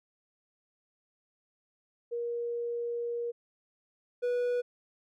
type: tone pair in turn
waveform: sine / triangle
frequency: 473.3 / 488.6 Hz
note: A#4 / B4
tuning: +26 / -19 cents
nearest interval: minor second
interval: 55 cents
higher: second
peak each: -31 / -25 dBFS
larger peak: second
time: 2.11-3.32 / 4.22-4.62 s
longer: first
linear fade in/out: 20 ms
effects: none